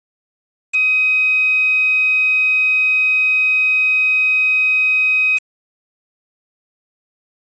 sine tone with quantisation, 2520 Hz, D#7, 21 cents sharp, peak -12 dBFS, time 0.73-5.39 s, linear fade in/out 20 ms, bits 4, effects resampled to 16000 Hz

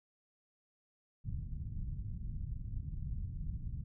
pink low-pass noise, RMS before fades -40 dBFS, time 1.24-3.84 s, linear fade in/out 20 ms, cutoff 150 Hz, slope 24 dB/octave, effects none

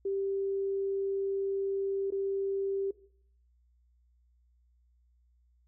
sine tone with dropouts, 392 Hz, G4, in tune, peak -29 dBFS, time 0.05-2.91 s, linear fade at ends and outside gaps 5 ms, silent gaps 2.105-2.121 s, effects noise-tail reverb RT60 0.6 s tail -18 dB re dry + added 60 Hz sine -64 dBFS peak until 5.67 s

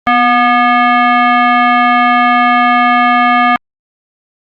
sine tone with frequency modulation, 246.9 Hz, B3, in tune, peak -6 dBFS, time 0.07-3.56 s, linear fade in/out 0 ms, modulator 970 Hz, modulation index 1.8, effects Opus 32 kbps

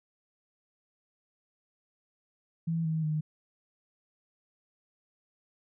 sine tone with pitch steps, 164.81 / 159.29 / 153.95 Hz, E3 / D#3 / D#3, 0 / +41 / -18 cents, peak -27 dBFS, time 2.67-3.21 s, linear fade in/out 10 ms, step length 180 ms, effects none

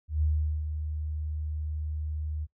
sine tone with ADSR envelope, 76.5 Hz, D#2, 29 cents flat, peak -22 dBFS, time 0.08-2.47 s, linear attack 140 ms, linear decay 410 ms, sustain -8 dB, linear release 38 ms, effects noise-tail reverb RT60 0.1 s tail -22 dB re dry

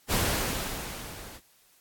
pink noise with level ramp, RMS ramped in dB -24 to -46 dBFS, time 0.08-1.41 s, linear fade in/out 50 ms, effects white hiss -62 dBFS RMS until 1.8 s + AAC 64 kbps

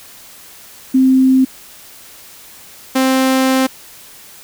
sine / sawtooth tone pair in turn, 261.6 / 262.6 Hz, C4 / C4, 0 / +6 cents, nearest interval unison, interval 6 cents, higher second, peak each -7 dBFS, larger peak neither, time 0.94-1.45 / 2.95-3.67 s, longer second, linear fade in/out 10 ms, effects white hiss -39 dBFS RMS until 4.43 s

